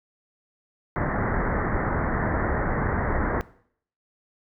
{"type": "low-pass noise", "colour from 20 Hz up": "pink", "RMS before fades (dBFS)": -25, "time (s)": [0.96, 3.41], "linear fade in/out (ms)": 0, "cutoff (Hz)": 2000, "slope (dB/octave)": 96, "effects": ["noise-tail reverb RT60 0.6 s tail -19 dB re dry"]}